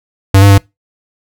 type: tone with pitch steps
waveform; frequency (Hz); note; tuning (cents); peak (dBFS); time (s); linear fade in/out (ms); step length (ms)
square; 97.2 / 100.1 / 98.8; G2 / G2 / G2; -14 / +37 / +14; -3; 0.34-0.58; 5; 80
effects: noise-tail reverb RT60 0.2 s tail -24 dB re dry